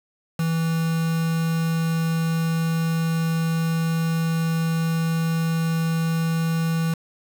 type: tone with quantisation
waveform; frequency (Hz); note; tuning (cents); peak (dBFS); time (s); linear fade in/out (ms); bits
triangle; 163.6; E3; -13; -18; 0.39-6.94; 5; 5
effects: none